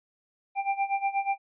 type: tone with tremolo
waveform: square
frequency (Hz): 790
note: G5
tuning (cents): +13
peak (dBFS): -23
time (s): 0.55-1.38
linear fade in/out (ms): 50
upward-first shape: sine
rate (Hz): 8.3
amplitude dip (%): 85
effects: resampled to 8000 Hz